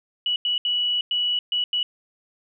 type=tone bursts at uneven times; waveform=sine; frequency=2941 Hz; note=F#7; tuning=11 cents flat; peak=-20 dBFS; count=6; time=0.26-0.36 / 0.45-0.58 / 0.65-1.01 / 1.11-1.39 / 1.52-1.64 / 1.73-1.83 s; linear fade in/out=2 ms; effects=none